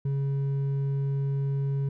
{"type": "tone with hard clipping", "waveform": "sine", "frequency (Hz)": 138.4, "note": "C#3", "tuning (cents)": -2, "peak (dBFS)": -26, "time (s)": [0.05, 1.89], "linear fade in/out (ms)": 5, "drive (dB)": 4, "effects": []}